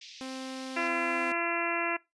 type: band-pass noise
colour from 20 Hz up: white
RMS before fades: -49 dBFS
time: 0.01-0.88 s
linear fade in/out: 5 ms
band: 2200 to 5800 Hz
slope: 48 dB/octave
type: tone with pitch glide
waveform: sawtooth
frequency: 262.1 to 258.9 Hz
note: C4 to C4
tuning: +3 to -18 cents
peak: -33 dBFS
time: 0.21-1.32 s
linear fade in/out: 0 ms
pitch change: -21 cents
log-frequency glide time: 0.73-0.87 s
type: harmonic tone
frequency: 339.9 Hz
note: F4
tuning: 47 cents flat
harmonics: 1 / 2 / 3 / 4 / 5 / 6 / 7 / 8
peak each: -36 / -36 / -36 / -36 / -36 / -36 / -36 / -36 dBFS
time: 0.76-1.97 s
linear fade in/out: 10 ms
effects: noise-tail reverb RT60 0.2 s tail -21 dB re dry + resampled to 24000 Hz